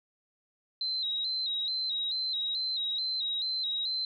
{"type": "tone with vibrato", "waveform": "sine", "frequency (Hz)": 3951, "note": "B7", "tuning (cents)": 0, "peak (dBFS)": -29, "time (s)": [0.81, 4.05], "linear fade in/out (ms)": 2, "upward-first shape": "square", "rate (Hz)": 2.3, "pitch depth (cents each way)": 58, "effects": []}